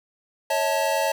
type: chord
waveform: square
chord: A major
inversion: first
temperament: equal with one note detuned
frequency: 554.4 / 644.2 / 880 Hz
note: C#5 / E5 / A5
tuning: 0 / -40 / 0 cents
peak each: -26 dBFS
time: 0.5-1.12 s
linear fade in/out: 5 ms
effects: none